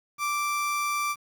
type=tone; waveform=30% pulse; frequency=1173 Hz; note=D6; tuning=2 cents flat; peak=-23 dBFS; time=0.18-1.16 s; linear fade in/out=50 ms; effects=9-bit